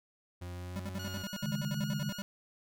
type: tone with pitch glide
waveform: 40% pulse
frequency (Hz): 88.7 to 93.65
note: F2 to F#2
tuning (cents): +27 to +21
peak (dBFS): -39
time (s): 0.41-1.23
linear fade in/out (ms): 10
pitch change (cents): +94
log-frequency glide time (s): 0.55-1.07
type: tone bursts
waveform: square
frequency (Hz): 197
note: G3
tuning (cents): +9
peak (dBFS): -37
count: 16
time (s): 0.76-2.22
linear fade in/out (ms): 0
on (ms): 35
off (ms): 60
type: tone with vibrato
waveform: 15% pulse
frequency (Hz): 1440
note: F#6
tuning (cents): -47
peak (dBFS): -36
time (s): 0.99-2.22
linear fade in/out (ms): 5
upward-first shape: square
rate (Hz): 6.8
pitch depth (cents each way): 10
type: chord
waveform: sine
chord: C# suspended second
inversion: none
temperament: equal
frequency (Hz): 138.59 / 155.56 / 207.7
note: C#3 / D#3 / G#3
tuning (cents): 0 / 0 / 0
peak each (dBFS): -37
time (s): 1.43-2.1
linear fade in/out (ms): 5
effects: none